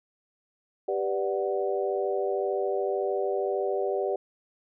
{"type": "chord", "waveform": "sine", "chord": "G major seventh", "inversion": "none", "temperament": "equal", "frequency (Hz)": [392, 493.9, 587.3, 740], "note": ["G4", "B4", "D5", "F#5"], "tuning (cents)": [0, 0, 0, 0], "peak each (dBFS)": [-28, -32, -31, -34], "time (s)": [0.88, 4.16], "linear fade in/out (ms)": 5, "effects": []}